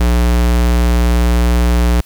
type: tone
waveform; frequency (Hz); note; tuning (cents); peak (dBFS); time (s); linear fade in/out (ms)
square; 59.7; A#1; +42; -10; 0-2.01; 5
effects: white hiss -46 dBFS RMS until 2.05 s